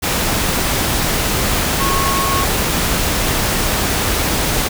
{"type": "tone in noise", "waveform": "sine", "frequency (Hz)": 1095, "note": "C#6", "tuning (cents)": -22, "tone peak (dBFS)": -18, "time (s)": [1.79, 2.45], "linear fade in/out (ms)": 20, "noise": "pink", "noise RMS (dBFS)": -17, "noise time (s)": [0.02, 4.69], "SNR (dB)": -4, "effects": []}